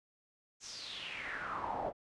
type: noise with band-pass filter sweep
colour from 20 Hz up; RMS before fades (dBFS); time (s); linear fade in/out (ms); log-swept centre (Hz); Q
brown; -41; 0.6-1.93; 50; 6500 to 600; 4.9
effects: resampled to 24000 Hz